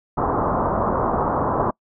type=low-pass noise; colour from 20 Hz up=white; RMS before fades=-21 dBFS; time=0.17-1.71 s; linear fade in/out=10 ms; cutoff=1200 Hz; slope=48 dB/octave; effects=noise-tail reverb RT60 0.1 s tail -26 dB re dry